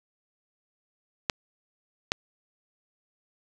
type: clicks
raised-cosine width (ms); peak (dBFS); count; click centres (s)
0.2; -6; 2; 1.298 / 2.119
effects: none